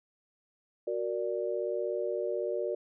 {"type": "chord", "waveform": "sine", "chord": "Gb augmented", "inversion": "none", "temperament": "equal", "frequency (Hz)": [370, 466.2, 587.3], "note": ["Gb4", "Bb4", "D5"], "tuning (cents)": [0, 0, 0], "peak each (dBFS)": -34, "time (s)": [0.87, 2.75], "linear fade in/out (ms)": 5, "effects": []}